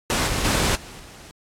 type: noise with level steps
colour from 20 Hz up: pink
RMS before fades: -21 / -24 / -20 / -40 / -43 dBFS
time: 0.1-1.31 s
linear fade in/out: 0 ms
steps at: 0.27 / 0.44 / 0.75 / 0.99 s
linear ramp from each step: 10 ms
effects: low-pass 10000 Hz 12 dB/octave + AAC 64 kbps